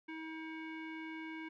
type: tone with low-pass filter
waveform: square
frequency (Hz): 319.2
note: D#4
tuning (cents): +44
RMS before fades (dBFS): -45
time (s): 0.08-1.49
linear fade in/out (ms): 10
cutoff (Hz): 2200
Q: 3.9
effects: none